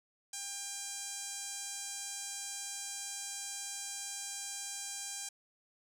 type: tone with band-pass filter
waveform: sawtooth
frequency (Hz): 799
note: G5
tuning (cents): +33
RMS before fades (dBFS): -42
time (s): 0.33-5.29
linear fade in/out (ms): 5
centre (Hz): 7400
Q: 2.6
effects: none